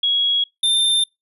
sine / square tone pair in turn, 3322 / 3591 Hz, G#7 / A7, 0 / +35 cents, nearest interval minor second, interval 135 cents, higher second, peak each -15 dBFS, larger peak neither, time 0.03-0.44 / 0.63-1.04 s, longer neither, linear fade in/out 5 ms, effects noise-tail reverb RT60 0.2 s tail -26 dB re dry + resampled to 32000 Hz

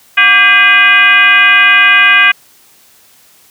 sine tone with frequency modulation, 2036 Hz, C7, 48 cents flat, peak -3 dBFS, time 0.17-2.32 s, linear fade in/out 10 ms, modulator 436 Hz, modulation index 1.7, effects white hiss -45 dBFS RMS until 3.5 s + high-pass 60 Hz 12 dB/octave

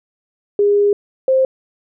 sine tone pair in turn, 408.3 / 525.5 Hz, G#4 / C5, -29 / +7 cents, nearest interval major third, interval 436 cents, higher second, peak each -10 dBFS, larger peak neither, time 0.59-0.93 / 1.28-1.45 s, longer first, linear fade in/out 2 ms, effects none

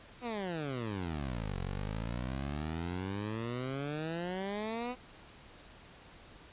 15% pulse exponential two-way sweep, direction down then up, 254.3 to 44.58 to 254.3 Hz, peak -29 dBFS, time 0.21-4.96 s, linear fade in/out 50 ms, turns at 1.58 s, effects pink hiss -55 dBFS RMS until 6.52 s + resampled to 8000 Hz

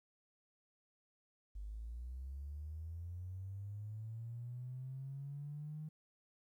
triangle linear sweep, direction up, 49 to 155.56 Hz, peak -39 dBFS, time 1.55-5.89 s, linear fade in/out 10 ms, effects tanh soft clip ceiling -41 dBFS + 13-bit

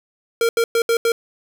square tone bursts at uneven times, 462.6 Hz, A#4, 13 cents flat, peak -15 dBFS, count 5, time 0.41-0.49 / 0.57-0.64 / 0.75-0.82 / 0.89-0.97 / 1.05-1.12 s, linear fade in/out 2 ms, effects none

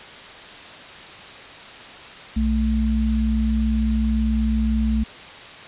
sine tone pair together, 61.74 / 220 Hz, B1 / A3, 0 / 0 cents, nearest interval octave + minor seventh, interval 2200 cents, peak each -20 dBFS, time 2.36-5.04 s, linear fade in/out 10 ms, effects white hiss -39 dBFS RMS until 5.67 s + resampled to 8000 Hz

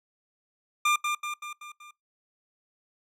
25% pulse tone with echo, 1197 Hz, D6, 33 cents sharp, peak -17 dBFS, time 0.85-0.96 s, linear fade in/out 5 ms, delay 190 ms, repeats 5, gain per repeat -5 dB, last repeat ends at 1.91 s, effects noise-tail reverb RT60 0.2 s tail -25 dB re dry + low-pass 10000 Hz 12 dB/octave

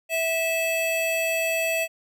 square tone pair together, 654 / 2616 Hz, E5 / E7, -14 / -14 cents, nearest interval 2 octaves, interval 2400 cents, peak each -26 dBFS, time 0.09-1.88 s, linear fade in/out 50 ms, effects none

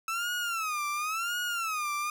30% pulse tone with vibrato, 1305 Hz, E6, 18 cents flat, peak -27 dBFS, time 0.08-2.1 s, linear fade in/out 2 ms, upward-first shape sine, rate 0.94 Hz, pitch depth 180 cents each way, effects none

